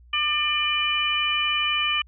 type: harmonic tone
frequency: 598 Hz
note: D5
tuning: 31 cents sharp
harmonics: 2 / 3 / 4 / 5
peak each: -28 / -33 / -25 / -24 dBFS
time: 0.13-2.02 s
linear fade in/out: 5 ms
effects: added 60 Hz sine -48 dBFS peak until 2.07 s